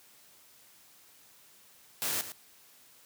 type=noise with echo; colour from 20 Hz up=white; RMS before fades=-32 dBFS; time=2.02-2.21 s; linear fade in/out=0 ms; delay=110 ms; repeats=1; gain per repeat=-11 dB; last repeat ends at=2.32 s; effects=white hiss -59 dBFS RMS until 3.05 s + high-pass 80 Hz 12 dB/octave